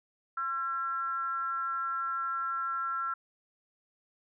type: tone with frequency modulation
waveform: sine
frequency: 1353 Hz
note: E6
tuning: 45 cents sharp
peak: -30 dBFS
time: 0.37-3.14 s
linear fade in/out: 5 ms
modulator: 288 Hz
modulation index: 0.46
effects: none